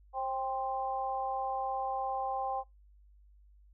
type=tone with amplitude modulation; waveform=sine; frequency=790 Hz; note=G5; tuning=13 cents sharp; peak=-27 dBFS; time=0.13-2.64 s; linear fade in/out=50 ms; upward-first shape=sine; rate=257 Hz; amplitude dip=95%; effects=noise-tail reverb RT60 0.2 s tail -24 dB re dry + added 50 Hz sine -57 dBFS peak until 3.73 s